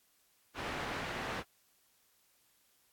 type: low-pass noise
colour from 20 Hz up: white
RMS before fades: -40 dBFS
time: 0.54-1.44 s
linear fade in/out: 50 ms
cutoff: 1800 Hz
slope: 12 dB/octave
effects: white hiss -71 dBFS RMS until 2.92 s + AAC 64 kbps